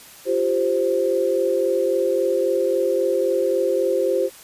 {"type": "chord", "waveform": "sine", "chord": "F suspended second", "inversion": "none", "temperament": "just", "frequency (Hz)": [349.2, 392.9, 523.8], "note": ["F4", "G4", "C5"], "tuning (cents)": [0, 4, 2], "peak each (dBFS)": [-24, -22, -20], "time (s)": [0.25, 4.3], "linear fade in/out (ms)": 50, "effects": ["white hiss -44 dBFS RMS until 4.43 s", "resampled to 32000 Hz"]}